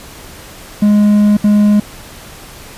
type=tone bursts at uneven times; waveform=triangle; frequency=207.8 Hz; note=G#3; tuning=1 cent sharp; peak=-4 dBFS; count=2; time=0.82-1.37 / 1.44-1.8 s; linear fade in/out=5 ms; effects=pink hiss -34 dBFS RMS until 2.77 s + resampled to 32000 Hz